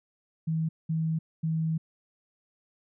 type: tone bursts at uneven times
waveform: sine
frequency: 160.6 Hz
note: E3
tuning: 45 cents flat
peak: -25 dBFS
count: 3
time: 0.47-0.69 / 0.89-1.19 / 1.43-1.78 s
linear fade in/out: 10 ms
effects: none